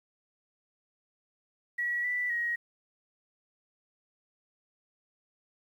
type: tone with pitch steps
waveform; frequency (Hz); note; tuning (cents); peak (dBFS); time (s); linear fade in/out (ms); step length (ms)
sine; 1926 / 1972 / 1891; B6 / B6 / A#6; -44 / -3 / +24; -28; 1.78-2.56; 10; 260
effects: 10-bit